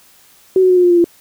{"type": "tone with pitch steps", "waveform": "sine", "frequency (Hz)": [376, 370.2, 364.5, 358.8, 353.3, 347.8, 342.4], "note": ["F#4", "F#4", "F#4", "F4", "F4", "F4", "F4"], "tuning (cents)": [28, 1, -26, 47, 20, -7, -34], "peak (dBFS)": -7, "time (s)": [0.56, 1.043], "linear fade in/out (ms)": 2, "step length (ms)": 69, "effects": ["white hiss -48 dBFS RMS until 1.2 s"]}